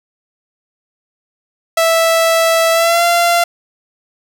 sawtooth tone with pitch glide, 658 to 688.7 Hz, E5 to F5, -3 to -24 cents, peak -6 dBFS, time 1.77-3.44 s, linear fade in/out 5 ms, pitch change +79 cents, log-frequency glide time 2.72-3.04 s, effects none

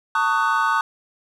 triangle chord, D# half-diminished seventh, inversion second, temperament just, 896 / 1120.1 / 1244.5 / 1493.4 Hz, A5 / C#6 / D#6 / F#6, +31 / +18 / 0 / +16 cents, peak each -21 dBFS, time 0.15-0.81 s, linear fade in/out 2 ms, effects none

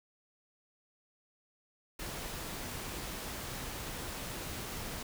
pink noise, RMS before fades -41 dBFS, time 1.99-5.03 s, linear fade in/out 5 ms, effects none

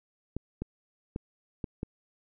clicks, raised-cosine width 3 ms, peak -20 dBFS, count 5, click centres 0.366 / 0.62 / 1.161 / 1.642 / 1.831 s, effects none

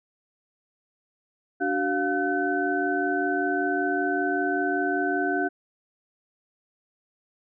sine tone cluster, 291.4 / 376.6 / 706 / 1516 Hz, D4 / F#4 / F5 / F#6, -13 / +31 / +19 / +42 cents, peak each -28 dBFS, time 1.6-5.49 s, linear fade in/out 20 ms, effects none

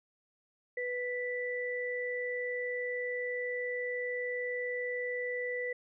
sine tone pair together, 493.9 / 1973.5 Hz, B4 / B6, 0 / -2 cents, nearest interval 2 octaves, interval 2398 cents, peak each -35 / -36 dBFS, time 0.77-5.73 s, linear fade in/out 5 ms, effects none

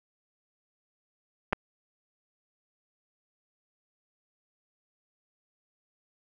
clicks, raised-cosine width 0.5 ms, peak -16 / -9 dBFS, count 2, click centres 1.526 / 1.531 s, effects none

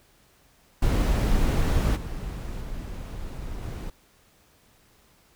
brown noise with level steps, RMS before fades -21 / -33 / -35 / -33 dBFS, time 0.82-3.9 s, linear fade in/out 5 ms, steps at 1.95 / 2.6 / 3.61 s, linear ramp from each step 20 ms, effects pink hiss -60 dBFS RMS until 5.35 s

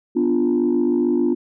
sine chord, B diminished, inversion none, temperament equal, 246.9 / 293.7 / 349.2 Hz, B3 / D4 / F4, 0 / 0 / 0 cents, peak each -19 / -20 / -18 dBFS, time 0.15-1.35 s, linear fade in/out 20 ms, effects tanh soft clip ceiling -10 dBFS

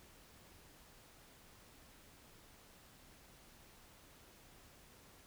silence, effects pink hiss -62 dBFS RMS until 5.26 s

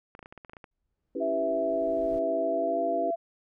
clicks, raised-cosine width 0.5 ms, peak -30 dBFS, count 11, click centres 0.151 / 0.192 / 0.228 / 0.259 / 0.325 / 0.377 / 0.448 / 0.496 / 0.534 / 0.568 / 0.642 s
brown noise with exponential growth, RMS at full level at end -45 dBFS, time 0.71-2.19 s, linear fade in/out 2 ms, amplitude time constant 320 ms
sine chord, C# half-diminished seventh, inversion none, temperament equal, 277.2 / 329.6 / 392 / 493.9 Hz, C#4 / E4 / G4 / B4, 0 / 0 / 0 / 0 cents, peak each -35 dBFS, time 1.15-3.11 s, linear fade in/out 5 ms
sine tone with pitch glide, 659.3 to 675.5 Hz, E5 to E5, 0 to +42 cents, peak -26 dBFS, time 1.2-3.16 s, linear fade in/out 20 ms, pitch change +42 cents, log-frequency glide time 2.4-2.81 s
effects none

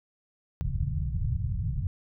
white low-pass noise, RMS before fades -29 dBFS, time 0.61-1.87 s, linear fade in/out 0 ms, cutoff 150 Hz, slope 48 dB/octave, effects none

